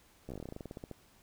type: slowing click train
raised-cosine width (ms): 2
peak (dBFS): -29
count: 18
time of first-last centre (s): 0.29-0.913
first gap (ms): 14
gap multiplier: 1.11
effects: pink hiss -64 dBFS RMS until 1.22 s